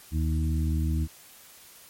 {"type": "harmonic tone with a mistuned harmonic", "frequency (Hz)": 78.6, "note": "D#2", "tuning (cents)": 18, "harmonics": [1, 2, 3, 4], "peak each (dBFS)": [-24, -31, -35, -36], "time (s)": [0.11, 1.08], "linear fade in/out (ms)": 50, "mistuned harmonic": 1, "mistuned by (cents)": -34, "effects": ["white hiss -51 dBFS RMS until 1.89 s", "MP3 64 kbps"]}